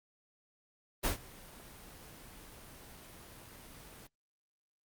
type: noise with ADSR envelope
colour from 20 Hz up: pink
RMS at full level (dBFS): -30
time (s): 1.03-4.07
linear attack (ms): 20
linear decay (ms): 120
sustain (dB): -22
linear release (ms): 4
effects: Opus 24 kbps